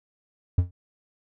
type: tone with exponential decay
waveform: triangle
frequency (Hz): 88.9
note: F2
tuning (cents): +31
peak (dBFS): -11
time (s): 0.58-0.71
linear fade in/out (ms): 5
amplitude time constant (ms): 28
effects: none